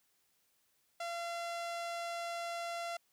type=tone with low-pass filter; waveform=sawtooth; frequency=684 Hz; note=F5; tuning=36 cents flat; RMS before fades=-40 dBFS; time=1-2.97 s; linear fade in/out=5 ms; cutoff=9300 Hz; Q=0.62; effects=white hiss -75 dBFS RMS until 3.12 s